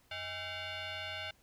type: tone with frequency modulation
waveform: sine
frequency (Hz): 633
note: D#5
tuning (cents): +30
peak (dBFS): -37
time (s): 0.11-1.31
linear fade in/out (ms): 5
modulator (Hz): 724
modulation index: 4.4
effects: tanh soft clip ceiling -35 dBFS + pink hiss -68 dBFS RMS until 1.42 s